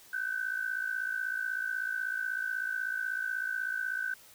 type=tone pair together; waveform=sine; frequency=1505.8 / 1562 Hz; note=F#6 / G6; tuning=+30 / -7 cents; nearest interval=minor second; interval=63 cents; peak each=-33 / -35 dBFS; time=0.13-4.14 s; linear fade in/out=5 ms; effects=white hiss -56 dBFS RMS until 4.34 s